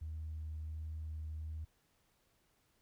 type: tone with vibrato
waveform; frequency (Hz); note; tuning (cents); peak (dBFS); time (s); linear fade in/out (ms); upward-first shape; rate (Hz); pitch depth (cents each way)
sine; 78.2; D#2; +9; -39; 0.01-1.65; 10; sine; 1.4; 9
effects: tanh soft clip ceiling -36 dBFS + pink hiss -75 dBFS RMS until 2.81 s